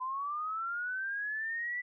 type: linear sweep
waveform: sine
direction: up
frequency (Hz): 1009 to 1984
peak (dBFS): -33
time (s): 0-1.82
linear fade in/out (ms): 20
effects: none